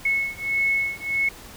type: beating tone pair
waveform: sine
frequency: 2193 / 2194.6 Hz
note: C#7 / C#7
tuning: -19 / -18 cents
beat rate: 1.6 Hz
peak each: -24 dBFS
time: 0.05-1.29 s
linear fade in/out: 5 ms
effects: pink hiss -43 dBFS RMS until 1.56 s